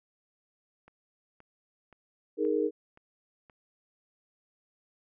click train, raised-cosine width 0.5 ms, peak -39 dBFS, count 6, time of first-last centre 0.88-3.498 s, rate 1.91 Hz
sine chord, D# suspended fourth, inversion none, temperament equal, 311.1 / 415.3 / 466.2 Hz, D#4 / G#4 / A#4, 0 / 0 / 0 cents, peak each -30 / -29 / -29 dBFS, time 2.37-2.71 s, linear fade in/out 50 ms
effects none

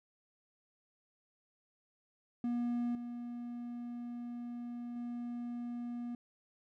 triangle tone with level steps, 240 Hz, B3, 49 cents flat, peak -30 / -38 / -36 dBFS, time 2.44-6.15 s, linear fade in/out 2 ms, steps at 2.95 / 4.96 s, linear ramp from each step 2 ms, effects none

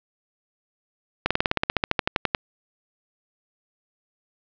slowing click train, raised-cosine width 0.3 ms, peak -3 dBFS, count 17, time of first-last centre 1.26-2.348 s, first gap 46 ms, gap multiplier 1.05, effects low-pass 4000 Hz 12 dB/octave

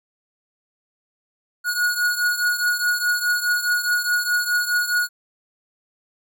square beating tone pair, 1450 / 1454.8 Hz, F#6 / F#6, -35 / -30 cents, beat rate 4.8 Hz, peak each -21 / -25 dBFS, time 1.64-5.09 s, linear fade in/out 50 ms, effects none

